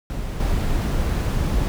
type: noise with level steps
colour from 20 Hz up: brown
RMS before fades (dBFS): -27 / -21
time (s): 0.1-1.68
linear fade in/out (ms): 0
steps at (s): 0.4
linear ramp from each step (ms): 2
effects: none